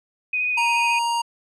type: tone with vibrato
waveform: sine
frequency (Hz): 2489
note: D#7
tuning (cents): 0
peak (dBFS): -20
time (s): 0.33-0.99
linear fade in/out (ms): 5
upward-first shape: sine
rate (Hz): 14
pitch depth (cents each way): 18
type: tone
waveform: square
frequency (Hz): 937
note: A#5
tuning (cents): +9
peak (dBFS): -21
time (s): 0.57-1.22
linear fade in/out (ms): 10
effects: resampled to 22050 Hz